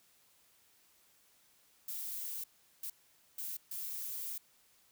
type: noise bursts at uneven times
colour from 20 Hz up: violet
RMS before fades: -41 dBFS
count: 4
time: 1.88-2.44 / 2.83-2.9 / 3.38-3.57 / 3.71-4.38 s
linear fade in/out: 5 ms
effects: white hiss -68 dBFS RMS until 4.91 s